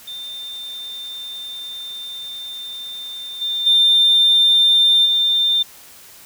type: tone with level steps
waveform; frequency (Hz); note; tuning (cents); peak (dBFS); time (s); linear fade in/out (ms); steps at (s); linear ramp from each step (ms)
sine; 3595; A7; +36; -28 / -19 / -9 / -13; 0.07-5.63; 10; 3.41 / 3.66 / 5.05; 10
effects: tanh soft clip ceiling -6 dBFS + white hiss -43 dBFS RMS until 6.25 s